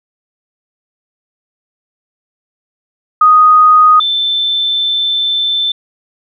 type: tone pair in turn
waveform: sine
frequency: 1244.5 / 3538 Hz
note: D#6 / A7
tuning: 0 / +9 cents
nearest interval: octave + tritone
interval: 1809 cents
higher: second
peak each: -3 / -11 dBFS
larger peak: first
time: 3.21-4 / 4-5.72 s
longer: second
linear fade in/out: 5 ms
effects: none